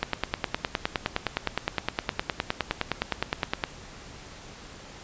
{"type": "click train", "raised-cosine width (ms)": 0.3, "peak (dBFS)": -8, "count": 36, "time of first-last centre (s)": [0.03, 3.638], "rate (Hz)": 9.7, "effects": ["pink hiss -45 dBFS RMS until 5.03 s", "resampled to 16000 Hz"]}